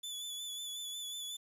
sawtooth tone with vibrato, 3461 Hz, A7, 29 cents flat, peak -37 dBFS, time 0.03-1.37 s, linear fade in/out 10 ms, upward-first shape sine, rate 5.5 Hz, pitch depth 34 cents each way, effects resampled to 32000 Hz + 11-bit

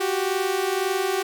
sawtooth tone pair together, 367.5 / 389.4 Hz, F#4 / G4, -12 / -12 cents, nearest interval minor second, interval 100 cents, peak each -22 / -20 dBFS, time 0-1.23 s, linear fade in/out 10 ms, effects none

